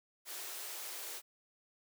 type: high-pass noise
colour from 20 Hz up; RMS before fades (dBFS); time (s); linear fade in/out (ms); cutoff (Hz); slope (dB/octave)
white; -44; 0.25-1.22; 50; 320; 96
effects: none

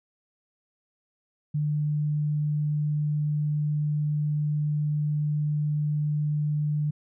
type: tone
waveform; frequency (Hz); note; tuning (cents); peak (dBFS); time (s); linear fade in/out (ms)
sine; 149.4; D3; +30; -23; 1.54-6.91; 10
effects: none

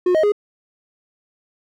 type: tone with pitch steps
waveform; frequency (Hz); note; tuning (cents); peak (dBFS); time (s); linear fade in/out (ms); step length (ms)
triangle; 360.6 / 627 / 414.5; F#4 / D#5 / G#4; -45 / +13 / -3; -11; 0.06-0.321; 5; 87
effects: none

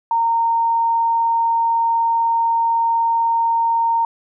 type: tone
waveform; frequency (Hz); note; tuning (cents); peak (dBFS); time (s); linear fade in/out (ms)
sine; 921; A#5; -21; -14; 0.11-4.05; 2
effects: none

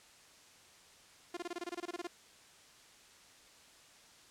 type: tone bursts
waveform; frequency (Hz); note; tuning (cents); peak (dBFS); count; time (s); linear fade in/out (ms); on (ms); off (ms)
sawtooth; 349.2; F4; 0; -34; 14; 1.34-2.072; 5; 30; 24
effects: white hiss -60 dBFS RMS until 4.3 s + low-pass 8000 Hz 12 dB/octave

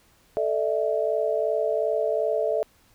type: chord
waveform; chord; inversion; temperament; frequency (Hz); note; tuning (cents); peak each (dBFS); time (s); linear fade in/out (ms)
sine; A suspended fourth; none; equal with one note detuned; 440 / 596.6 / 659.3; A4 / D5 / E5; 0 / +27 / 0; -26; 0.37-2.63; 0
effects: pink hiss -60 dBFS RMS until 2.94 s

